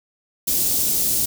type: band-stop noise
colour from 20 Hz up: white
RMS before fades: -20 dBFS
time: 0.47-1.26 s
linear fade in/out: 10 ms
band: 370 to 5500 Hz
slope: 12 dB/octave
effects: none